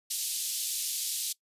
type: band-pass noise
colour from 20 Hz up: white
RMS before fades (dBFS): -33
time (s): 0.1-1.33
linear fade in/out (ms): 10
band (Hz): 3300 to 13000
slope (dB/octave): 24
effects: noise-tail reverb RT60 0.1 s tail -21 dB re dry + resampled to 32000 Hz